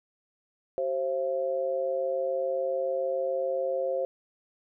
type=tone with amplitude modulation; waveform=sine; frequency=530 Hz; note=C5; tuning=22 cents sharp; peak=-22 dBFS; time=0.78-4.05 s; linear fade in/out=0 ms; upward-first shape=sine; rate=147 Hz; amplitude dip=85%; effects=none